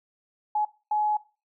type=tone bursts at uneven times; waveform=sine; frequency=845 Hz; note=G#5; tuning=30 cents sharp; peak=-22 dBFS; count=2; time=0.55-0.65 / 0.91-1.17 s; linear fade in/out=5 ms; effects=noise-tail reverb RT60 0.3 s tail -18 dB re dry